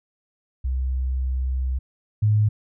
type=tone pair in turn; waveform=sine; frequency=64.5 / 106.27 Hz; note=C2 / G#2; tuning=-24 / +40 cents; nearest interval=major sixth; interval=864 cents; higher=second; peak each=-21 / -15 dBFS; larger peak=second; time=0.64-1.79 / 2.22-2.49 s; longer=first; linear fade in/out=10 ms; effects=none